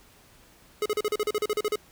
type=tone bursts; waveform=square; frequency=422.6 Hz; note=G#4; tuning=30 cents sharp; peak=-24 dBFS; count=13; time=0.82-1.757 s; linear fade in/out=2 ms; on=37 ms; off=38 ms; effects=pink hiss -56 dBFS RMS until 1.91 s